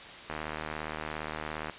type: click train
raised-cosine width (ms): 0.5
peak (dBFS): -20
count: 109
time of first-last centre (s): 0.3-1.697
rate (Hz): 77.3
effects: white hiss -45 dBFS RMS until 1.78 s + resampled to 8000 Hz